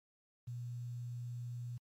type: tone with quantisation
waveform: sine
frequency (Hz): 120.9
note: B2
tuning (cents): -36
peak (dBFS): -40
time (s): 0.47-1.78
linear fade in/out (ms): 10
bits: 11
effects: MP3 64 kbps